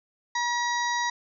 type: harmonic tone with a mistuned harmonic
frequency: 959 Hz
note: A#5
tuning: 49 cents sharp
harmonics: 1 / 2 / 4 / 5 / 6 / 7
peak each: -27 / -29 / -35 / -39 / -37 / -42 dBFS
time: 0.35-1.1 s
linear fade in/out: 5 ms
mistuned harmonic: 7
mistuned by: -26 cents
effects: none